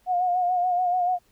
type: tone with vibrato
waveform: sine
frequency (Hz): 720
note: F#5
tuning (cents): -47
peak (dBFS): -20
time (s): 0.06-1.19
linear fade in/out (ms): 50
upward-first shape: sine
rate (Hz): 6.9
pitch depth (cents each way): 43
effects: pink hiss -64 dBFS RMS until 1.31 s